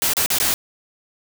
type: noise with dropouts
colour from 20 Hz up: white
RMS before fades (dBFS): -19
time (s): 0.02-0.54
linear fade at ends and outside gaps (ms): 0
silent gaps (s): 0.135-0.168 / 0.261-0.303 / 0.385-0.4
effects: none